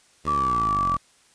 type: exponential sweep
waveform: 10% pulse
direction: down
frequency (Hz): 77.78 to 41.26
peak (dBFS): -22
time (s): 0.24-0.98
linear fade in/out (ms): 20
type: tone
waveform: sine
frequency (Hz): 1157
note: D6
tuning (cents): -26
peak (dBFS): -20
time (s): 0.27-0.97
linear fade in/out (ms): 10
effects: white hiss -58 dBFS RMS until 1.34 s + resampled to 22050 Hz